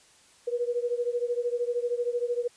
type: beating tone pair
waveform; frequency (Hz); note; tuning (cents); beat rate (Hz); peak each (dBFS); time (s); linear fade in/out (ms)
sine; 477.8 / 490.8; A#4 / B4; +43 / -11; 13; -28 / -30; 0.47-2.48; 10
effects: white hiss -58 dBFS RMS until 2.56 s + resampled to 22050 Hz